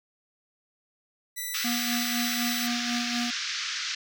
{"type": "tone", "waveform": "5% pulse", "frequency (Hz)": 1975.5, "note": "B6", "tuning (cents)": 0, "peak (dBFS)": -21, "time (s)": [1.36, 2.68], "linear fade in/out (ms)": 20}
{"type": "band-pass noise", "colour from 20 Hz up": "white", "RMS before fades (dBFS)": -32, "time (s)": [1.54, 3.95], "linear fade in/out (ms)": 5, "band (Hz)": [1300, 6000], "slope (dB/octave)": 48}
{"type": "tone with tremolo", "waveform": "square", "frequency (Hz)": 240, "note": "B3", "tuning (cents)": -49, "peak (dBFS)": -28, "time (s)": [1.64, 3.31], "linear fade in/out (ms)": 10, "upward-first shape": "sine", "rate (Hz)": 4, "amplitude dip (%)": 50}
{"effects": []}